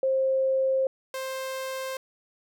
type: tone pair in turn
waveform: sine / sawtooth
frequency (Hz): 530 / 526.3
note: C5 / C5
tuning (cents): +22 / +10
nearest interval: unison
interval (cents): 12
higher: first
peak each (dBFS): -21 / -27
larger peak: first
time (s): 0.03-0.87 / 1.14-1.97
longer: first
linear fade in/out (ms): 2
effects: none